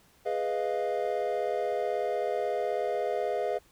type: chord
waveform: triangle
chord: F half-diminished seventh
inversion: first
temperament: equal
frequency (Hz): 415.3 / 493.9 / 622.3 / 698.5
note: Ab4 / Cb5 / Eb5 / F5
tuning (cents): 0 / 0 / 0 / 0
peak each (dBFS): -31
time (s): 0.25-3.59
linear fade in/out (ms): 20
effects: pink hiss -62 dBFS RMS until 3.71 s